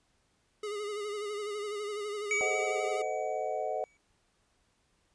square tone with vibrato, 415.3 Hz, G#4, in tune, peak -35 dBFS, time 0.63-3.02 s, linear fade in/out 5 ms, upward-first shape sine, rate 12 Hz, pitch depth 48 cents each way
square tone with exponential decay, 2271 Hz, C#7, 41 cents sharp, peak -27 dBFS, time 2.31-3.97 s, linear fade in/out 1 ms, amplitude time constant 360 ms
sine chord, A diminished seventh, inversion none, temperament equal with one note detuned, 440 / 517.2 / 622.3 / 740 Hz, A4 / C5 / Eb5 / Gb5, 0 / -20 / 0 / 0 cents, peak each -38 / -38 / -35 / -35 dBFS, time 2.41-3.84 s, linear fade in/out 0 ms
effects pink hiss -72 dBFS RMS until 5.14 s + resampled to 22050 Hz

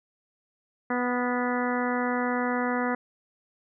harmonic tone with a mistuned harmonic, 246.9 Hz, B3, in tune, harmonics 1 / 2 / 3 / 4 / 5 / 6 / 7 / 8, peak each -28 / -31 / -33 / -34 / -35 / -36 / -36 / -37 dBFS, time 0.9-2.95 s, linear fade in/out 5 ms, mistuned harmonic 6, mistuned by -26 cents, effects none

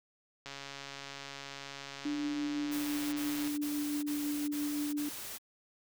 click train, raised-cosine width 0.2 ms, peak -26 dBFS, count 420, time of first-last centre 0.46-3.474 s, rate 139 Hz
sine tone with tremolo, 293.7 Hz, D4, in tune, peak -31 dBFS, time 2.05-5.09 s, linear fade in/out 5 ms, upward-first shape triangle, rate 5.9 Hz, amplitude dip 25%
white noise bursts, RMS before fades -43 dBFS, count 6, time 2.71-5.385 s, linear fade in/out 20 ms, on 420 ms, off 31 ms
effects none

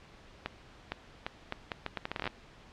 accelerating click train, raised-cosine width 0.3 ms, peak -17 dBFS, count 16, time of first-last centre 0.46-2.275 s, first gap 460 ms, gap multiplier 0.75, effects pink hiss -55 dBFS RMS until 2.72 s + low-pass 4000 Hz 12 dB/octave

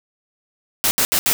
white noise bursts at uneven times, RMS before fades -17 dBFS, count 4, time 0.84-0.91 / 0.98-1.05 / 1.12-1.19 / 1.26-1.33 s, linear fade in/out 0 ms, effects none

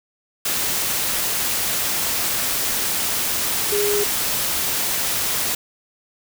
sine tone in noise, 411.3 Hz, G#4, 17 cents flat, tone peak -19 dBFS, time 3.72-4.04 s, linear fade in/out 5 ms, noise white, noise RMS -22 dBFS, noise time 0.45-5.55 s, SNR 0 dB, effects none

